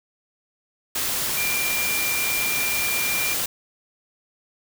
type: tone in noise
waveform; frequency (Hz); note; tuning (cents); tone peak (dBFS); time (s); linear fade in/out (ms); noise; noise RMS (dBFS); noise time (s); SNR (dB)
sine; 2383; D7; +25; -25; 1.37-3.34; 5; white; -25; 0.95-3.46; -3
effects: none